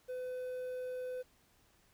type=tone with quantisation; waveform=triangle; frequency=505 Hz; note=B4; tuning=39 cents sharp; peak=-36 dBFS; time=0.08-1.23 s; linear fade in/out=20 ms; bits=11; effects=pink hiss -69 dBFS RMS until 1.93 s